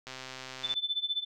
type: click train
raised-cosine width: 0.2 ms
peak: -24 dBFS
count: 88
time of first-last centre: 0.07-0.739 s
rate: 130 Hz
type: tone with tremolo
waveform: sine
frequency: 3520 Hz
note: A7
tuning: in tune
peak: -26 dBFS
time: 0.63-1.25 s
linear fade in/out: 20 ms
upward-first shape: sine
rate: 15 Hz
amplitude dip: 90%
effects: none